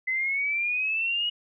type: exponential sweep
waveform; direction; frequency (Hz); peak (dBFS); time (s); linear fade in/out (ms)
sine; up; 2029 to 2914; -24; 0.07-1.3; 10
effects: none